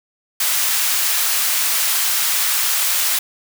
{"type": "high-pass noise", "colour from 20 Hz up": "white", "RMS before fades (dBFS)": -18, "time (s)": [0.4, 3.19], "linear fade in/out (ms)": 5, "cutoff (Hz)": 1000, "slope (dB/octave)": 12, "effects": []}